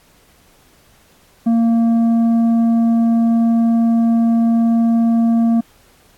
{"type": "tone with tanh clipping", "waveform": "sine", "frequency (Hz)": 230.2, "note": "A#3", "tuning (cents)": -22, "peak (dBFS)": -12, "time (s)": [1.46, 5.61], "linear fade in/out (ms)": 10, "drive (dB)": 6, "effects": ["pink hiss -52 dBFS RMS until 6.17 s", "AAC 64 kbps"]}